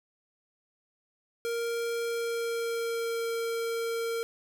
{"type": "tone with pitch glide", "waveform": "square", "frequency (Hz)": [466.2, 460.3], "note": ["A#4", "A#4"], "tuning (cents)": [0, -22], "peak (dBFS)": -30, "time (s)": [1.45, 4.23], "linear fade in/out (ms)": 0, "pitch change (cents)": -22, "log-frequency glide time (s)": [2.02, 3.35], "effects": []}